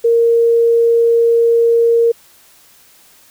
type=tone; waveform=sine; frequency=464.7 Hz; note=A#4; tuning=5 cents flat; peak=-8 dBFS; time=0.04-2.12 s; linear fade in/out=10 ms; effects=white hiss -47 dBFS RMS until 3.3 s